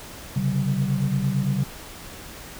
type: tone cluster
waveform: sine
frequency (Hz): 132.6 / 141.4 / 191.1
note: C3 / C#3 / G3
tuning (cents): +23 / +35 / -44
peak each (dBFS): -24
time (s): 0.36-1.64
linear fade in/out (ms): 5
effects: tanh soft clip ceiling -13 dBFS + pink hiss -40 dBFS RMS until 2.59 s